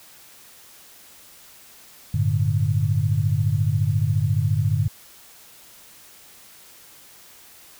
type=chord; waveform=sine; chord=G suspended second; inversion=none; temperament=equal with one note detuned; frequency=98 / 112.25 / 146.83 Hz; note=G2 / A2 / D3; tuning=0 / +35 / 0 cents; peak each=-22 / -22 / -23 dBFS; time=2.14-4.88 s; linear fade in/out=5 ms; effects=white hiss -48 dBFS RMS until 7.79 s